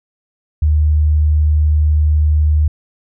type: tone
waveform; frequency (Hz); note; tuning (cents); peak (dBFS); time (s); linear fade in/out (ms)
sine; 76; D#2; -40; -9; 0.62-2.68; 5
effects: none